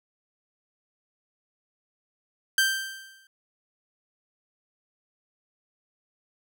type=tone with exponential decay; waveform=sawtooth; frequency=1568 Hz; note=G6; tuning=in tune; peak=-14 dBFS; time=2.58-3.27 s; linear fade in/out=2 ms; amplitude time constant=150 ms; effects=none